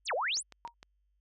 sine exponential two-way sweep, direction down then up, 10570 to 460 to 10570 Hz, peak -29 dBFS, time 0.05-0.43 s, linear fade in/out 50 ms, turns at 0.14 s
click train, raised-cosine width 0.2 ms, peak -31 dBFS, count 4, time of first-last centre 0.37-0.829 s, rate 6.53 Hz
sine tone with exponential decay, 939 Hz, A#5, 12 cents sharp, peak -33 dBFS, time 0.65-0.74 s, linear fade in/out 0 ms, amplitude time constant 18 ms
effects added 50 Hz sine -70 dBFS peak until 1.2 s

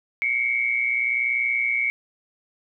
sine tone pair together, 2167 / 2288 Hz, C#7 / D7, -40 / -46 cents, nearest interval minor second, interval 94 cents, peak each -23 dBFS, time 0.22-1.9 s, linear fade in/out 0 ms, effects none

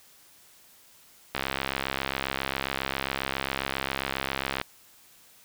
click train, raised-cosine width 0.3 ms, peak -11 dBFS, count 221, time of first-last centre 1.35-4.614 s, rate 67.4 Hz, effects white hiss -56 dBFS RMS until 5.44 s

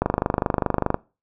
click train, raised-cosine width 1 ms, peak -5 dBFS, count 24, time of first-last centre 0.02-0.944 s, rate 24.9 Hz, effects noise-tail reverb RT60 0.3 s tail -22 dB re dry

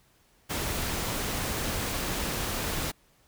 pink noise, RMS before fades -31 dBFS, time 0.49-2.92 s, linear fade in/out 20 ms, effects pink hiss -64 dBFS RMS until 3.27 s

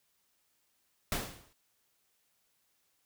pink noise with exponential decay, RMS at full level -30 dBFS, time 1.12-1.53 s, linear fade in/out 1 ms, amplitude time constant 89 ms, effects white hiss -75 dBFS RMS until 3.05 s

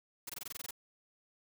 white noise bursts, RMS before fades -42 dBFS, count 10, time 0.27-0.709 s, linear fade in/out 5 ms, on 25 ms, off 21 ms, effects none

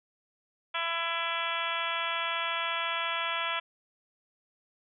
harmonic tone, 334.4 Hz, E4, 25 cents sharp, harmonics 2 / 3 / 4 / 5 / 6 / 7 / 8 / 9 / 10, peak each -40 / -36 / -35 / -39 / -40 / -37 / -39 / -41 / -37 dBFS, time 0.74-3.6 s, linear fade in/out 10 ms, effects none

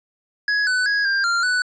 square tone with pitch steps, 1673 / 1499 / 1658 / 1592 / 1389 / 1487 Hz, G#6 / F#6 / G#6 / G6 / F6 / F#6, +12 / +22 / -3 / +26 / -10 / +8 cents, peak -18 dBFS, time 0.48-1.62 s, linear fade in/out 2 ms, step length 190 ms, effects resampled to 16000 Hz + 10-bit

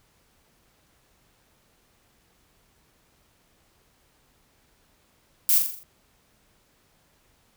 violet noise with echo, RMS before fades -19 dBFS, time 5.49-5.58 s, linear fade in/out 0 ms, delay 42 ms, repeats 6, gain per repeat -5 dB, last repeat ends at 5.832 s, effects pink hiss -64 dBFS RMS until 7.56 s

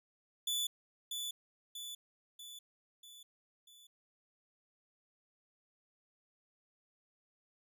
sawtooth tone with echo, 3472 Hz, A7, 24 cents flat, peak -30 dBFS, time 0.47-0.67 s, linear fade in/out 5 ms, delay 640 ms, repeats 5, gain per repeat -5 dB, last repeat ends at 3.87 s, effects none

